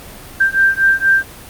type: beating tone pair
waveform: sine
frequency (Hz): 1575 / 1579.2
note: G6 / G6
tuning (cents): +8 / +12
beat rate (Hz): 4.2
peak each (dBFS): -13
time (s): 0.4-1.24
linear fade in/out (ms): 10
effects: pink hiss -35 dBFS RMS until 1.49 s + Opus 32 kbps